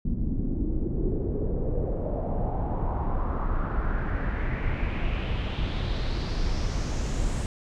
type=noise with low-pass filter sweep; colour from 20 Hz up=brown; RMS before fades=-27 dBFS; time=0.05-7.46 s; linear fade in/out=0 ms; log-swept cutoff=230 to 8200 Hz; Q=3.3; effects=none